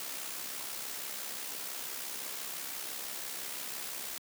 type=noise with amplitude modulation; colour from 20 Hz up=white; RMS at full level=-38 dBFS; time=0-4.18 s; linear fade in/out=2 ms; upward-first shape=sine; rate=65.9 Hz; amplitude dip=45%; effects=high-pass 200 Hz 12 dB/octave